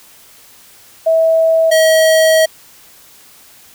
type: tone pair in turn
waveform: sine / square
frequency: 650 / 638.8 Hz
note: E5 / D#5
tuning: -24 / +45 cents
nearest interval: unison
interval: 31 cents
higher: first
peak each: -8 dBFS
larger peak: neither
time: 1.06-1.71 / 1.71-2.46 s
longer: second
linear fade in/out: 10 ms
effects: white hiss -43 dBFS RMS until 3.74 s